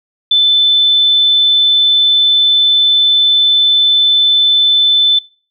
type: tone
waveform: sine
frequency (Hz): 3520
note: A7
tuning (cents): 0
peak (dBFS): -6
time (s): 0.31-5.19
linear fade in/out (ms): 5
effects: noise-tail reverb RT60 0.4 s tail -24 dB re dry